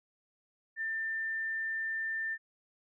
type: tone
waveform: sine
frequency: 1790 Hz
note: A6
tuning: 29 cents sharp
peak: -32 dBFS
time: 0.76-2.38 s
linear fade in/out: 50 ms
effects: none